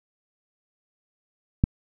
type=click; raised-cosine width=5 ms; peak=-5 dBFS; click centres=1.639 s; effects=none